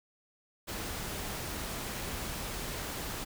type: noise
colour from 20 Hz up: pink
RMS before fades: -38 dBFS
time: 0.67-3.25 s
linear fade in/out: 20 ms
effects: none